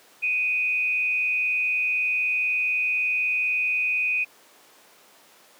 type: tone with frequency modulation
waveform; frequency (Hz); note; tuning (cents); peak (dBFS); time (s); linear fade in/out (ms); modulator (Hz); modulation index
sine; 2489; D#7; 0; -21; 0.22-4.25; 20; 161; 0.41
effects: pink hiss -53 dBFS RMS until 5.59 s + high-pass 400 Hz 12 dB/octave